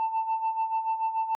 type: tone with tremolo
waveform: sine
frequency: 891 Hz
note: A5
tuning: 22 cents sharp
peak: -21 dBFS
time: 0-1.35 s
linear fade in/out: 0 ms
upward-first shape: sine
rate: 6.9 Hz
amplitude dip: 70%
effects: tanh soft clip ceiling -21 dBFS